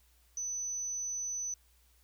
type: tone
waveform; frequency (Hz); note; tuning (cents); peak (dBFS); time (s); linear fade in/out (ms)
sine; 6000; F#8; +23; -34; 0.37-1.54; 2
effects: added 60 Hz sine -65 dBFS peak until 2.03 s + white hiss -69 dBFS RMS until 2.03 s